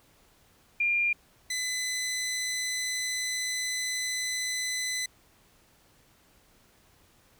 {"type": "tone pair in turn", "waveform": ["sine", "15% pulse"], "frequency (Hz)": [2400, 2011], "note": ["D7", "B6"], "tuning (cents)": [37, 31], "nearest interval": "minor third", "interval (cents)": 306, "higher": "first", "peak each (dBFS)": [-23, -23], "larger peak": "neither", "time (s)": [[0.8, 1.13], [1.5, 5.06]], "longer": "second", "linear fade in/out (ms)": 5, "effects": ["pink hiss -62 dBFS RMS until 7.39 s"]}